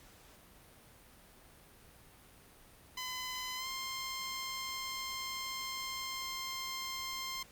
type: tone with pitch glide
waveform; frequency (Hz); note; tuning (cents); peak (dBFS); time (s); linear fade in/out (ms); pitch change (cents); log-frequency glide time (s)
10% pulse; 1015 to 1054.4; B5 to C6; +47 to +13; -30; 2.97-7.43; 5; +66; 3.56-3.67
effects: pink hiss -59 dBFS RMS until 7.51 s + Opus 48 kbps